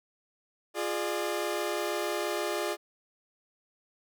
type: chord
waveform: sawtooth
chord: D diminished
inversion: first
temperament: equal with one note detuned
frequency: 349.2 / 415.3 / 598.6 Hz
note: F4 / Ab4 / D5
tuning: 0 / 0 / +33 cents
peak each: -30 dBFS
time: 0.74-2.77 s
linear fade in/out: 50 ms
effects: none